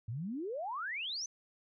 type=exponential sweep; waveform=sine; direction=up; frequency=103.6 to 6272 Hz; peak=-36 dBFS; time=0.08-1.26 s; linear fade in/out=5 ms; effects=none